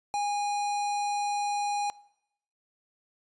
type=tone with notch filter; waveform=square; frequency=820 Hz; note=G#5; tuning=22 cents flat; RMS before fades=-29 dBFS; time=0.14-1.9 s; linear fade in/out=0 ms; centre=3000 Hz; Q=1.7; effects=noise-tail reverb RT60 0.8 s tail -22 dB re dry + resampled to 22050 Hz